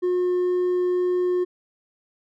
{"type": "tone with hard clipping", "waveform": "sine", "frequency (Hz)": 360.2, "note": "F#4", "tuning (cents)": -46, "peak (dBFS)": -20, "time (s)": [0.02, 1.45], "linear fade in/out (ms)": 20, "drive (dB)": 2, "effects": []}